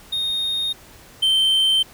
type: tone pair in turn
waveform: triangle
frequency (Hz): 3700 / 3111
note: A#7 / G7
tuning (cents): -14 / -14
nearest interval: minor third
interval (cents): 300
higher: first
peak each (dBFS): -19 / -13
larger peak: second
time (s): 0.12-0.73 / 1.22-1.83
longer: neither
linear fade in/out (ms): 10
effects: pink hiss -46 dBFS RMS until 1.93 s